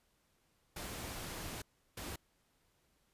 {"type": "noise bursts at uneven times", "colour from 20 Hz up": "pink", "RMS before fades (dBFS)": -44, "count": 2, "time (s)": [[0.76, 1.62], [1.97, 2.16]], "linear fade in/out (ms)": 5, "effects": ["pink hiss -75 dBFS RMS until 3.13 s", "resampled to 32000 Hz"]}